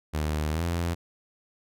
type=tone with pitch glide; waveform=sawtooth; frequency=76.4 to 85.26 Hz; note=D#2 to F2; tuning=-31 to -41 cents; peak=-22 dBFS; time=0.13-0.95 s; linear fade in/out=20 ms; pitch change=+190 cents; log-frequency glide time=0.51-0.63 s; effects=none